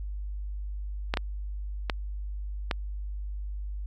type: clicks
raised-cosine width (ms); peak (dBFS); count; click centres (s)
0.3; -10; 4; 1.139 / 1.172 / 1.898 / 2.712
effects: added 50 Hz sine -32 dBFS peak until 3.86 s